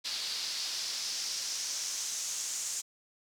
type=noise with band-pass filter sweep; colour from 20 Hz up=pink; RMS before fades=-36 dBFS; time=0.04-2.82 s; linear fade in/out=20 ms; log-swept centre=4400 to 7000 Hz; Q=3; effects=none